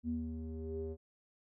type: tone with low-pass filter sweep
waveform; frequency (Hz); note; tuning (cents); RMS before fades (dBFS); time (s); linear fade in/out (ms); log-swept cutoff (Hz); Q
square; 79.6; D#2; +40; -40; 0.03-0.97; 50; 230 to 460; 8
effects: none